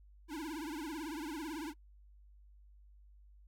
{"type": "tone with vibrato", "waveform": "square", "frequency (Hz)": 308.9, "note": "D#4", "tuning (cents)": -12, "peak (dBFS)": -40, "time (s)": [0.28, 1.74], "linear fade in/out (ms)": 50, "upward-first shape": "triangle", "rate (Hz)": 18, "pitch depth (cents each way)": 190, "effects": ["noise-tail reverb RT60 0.1 s tail -23 dB re dry", "added 50 Hz sine -57 dBFS peak until 3.47 s"]}